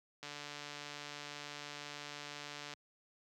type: click train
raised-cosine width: 0.2 ms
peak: -28 dBFS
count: 367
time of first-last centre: 0.23-2.737 s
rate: 146 Hz
effects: high-pass 100 Hz 12 dB/octave